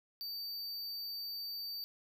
square tone, 4613 Hz, D8, 32 cents flat, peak -40 dBFS, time 0.21-1.84 s, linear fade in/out 0 ms, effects none

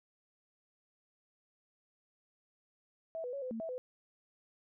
sine tone with pitch steps, 652 / 494.2 / 557 / 509 / 225.3 / 653 / 505 Hz, E5 / B4 / C#5 / C5 / A3 / E5 / B4, -19 / +1 / +8 / -48 / +41 / -17 / +39 cents, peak -37 dBFS, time 3.15-3.78 s, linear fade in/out 0 ms, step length 90 ms, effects none

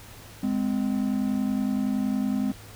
triangle tone pair together, 206.8 / 257.5 Hz, G#3 / C4, -7 / -28 cents, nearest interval major third, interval 379 cents, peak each -24 dBFS, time 0.43-2.52 s, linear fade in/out 5 ms, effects added 105 Hz sine -48 dBFS peak until 2.75 s + pink hiss -47 dBFS RMS until 2.75 s

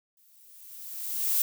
violet noise with exponential growth, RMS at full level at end -23 dBFS, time 0.17-1.42 s, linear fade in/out 2 ms, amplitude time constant 270 ms, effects none

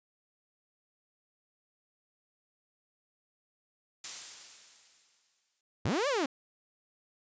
blue noise with exponential decay, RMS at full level -34 dBFS, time 4.04-5.61 s, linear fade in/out 2 ms, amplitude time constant 340 ms
sawtooth linear two-way sweep, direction up then down, 70.8 to 597 to 250.7 Hz, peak -24 dBFS, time 5.85-6.26 s, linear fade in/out 5 ms, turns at 6.08 s
effects resampled to 16000 Hz

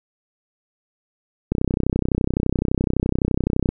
click train, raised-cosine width 3 ms, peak -6 dBFS, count 70, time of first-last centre 1.52-3.69 s, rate 31.8 Hz, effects none

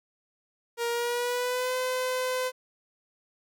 sawtooth tone with pitch glide, 470.2 to 509.8 Hz, A#4 to C5, +15 to -45 cents, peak -23 dBFS, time 0.77-2.52 s, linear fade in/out 50 ms, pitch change +140 cents, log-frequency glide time 0.89-1.75 s, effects none

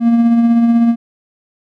triangle tone with tremolo, 233.1 Hz, A#3, in tune, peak -4 dBFS, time 0-0.96 s, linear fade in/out 50 ms, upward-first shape triangle, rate 16 Hz, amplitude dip 40%, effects none

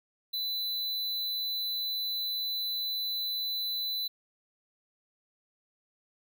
square tone, 3999 Hz, B7, 21 cents sharp, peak -31 dBFS, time 0.33-4.08 s, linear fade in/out 10 ms, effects none

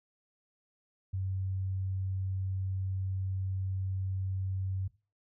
sine tone, 95 Hz, F#2, 46 cents sharp, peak -31 dBFS, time 1.13-4.88 s, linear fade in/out 10 ms, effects noise-tail reverb RT60 0.3 s tail -17 dB re dry

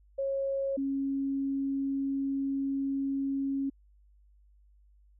sine tone pair in turn, 546 / 273.8 Hz, C#5 / C#4, -26 / -21 cents, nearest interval octave, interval 1195 cents, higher first, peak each -28 dBFS, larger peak neither, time 0.18-0.77 / 0.77-3.7 s, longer second, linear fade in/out 10 ms, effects added 50 Hz sine -58 dBFS peak until 5.19 s

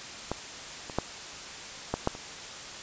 clicks, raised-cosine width 1 ms, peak -15 / -24 / -11 / -13 / -10 / -26 dBFS, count 6, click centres 0.316 / 0.898 / 0.986 / 1.94 / 2.074 / 2.151 s, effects white hiss -41 dBFS RMS until 2.82 s + resampled to 16000 Hz

